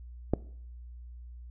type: clicks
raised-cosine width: 2 ms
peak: -11 / -28 dBFS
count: 2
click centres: 0.336 / 0.339 s
effects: noise-tail reverb RT60 0.6 s tail -20 dB re dry + added 60 Hz sine -43 dBFS peak until 1.5 s